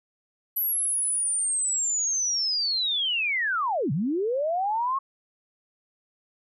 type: linear two-way sweep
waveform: sine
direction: down then up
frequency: 11840 to 126.1 to 1104 Hz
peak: -23 dBFS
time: 0.56-4.99 s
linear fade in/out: 10 ms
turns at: 3.92 s
effects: none